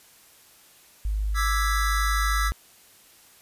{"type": "tone", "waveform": "sine", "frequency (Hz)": 51.91, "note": "G#1", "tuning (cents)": 0, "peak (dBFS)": -23, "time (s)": [1.05, 2.52], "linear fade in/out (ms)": 0}
{"type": "chord", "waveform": "square", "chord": "E dominant seventh", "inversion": "third", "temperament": "equal", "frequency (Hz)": [1174.7, 1318.5, 1661.2, 1975.5], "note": ["D6", "E6", "G#6", "B6"], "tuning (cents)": [0, 0, 0, 0], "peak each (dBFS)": [-33, -28, -32, -32], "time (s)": [1.34, 2.52], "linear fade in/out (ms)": 50}
{"effects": ["white hiss -54 dBFS RMS until 3.41 s", "resampled to 32000 Hz"]}